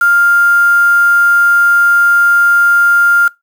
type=tone with quantisation; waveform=sine; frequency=1400 Hz; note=F6; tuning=4 cents sharp; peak=-6 dBFS; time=0.01-3.28 s; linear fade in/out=5 ms; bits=4; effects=noise-tail reverb RT60 0.2 s tail -23 dB re dry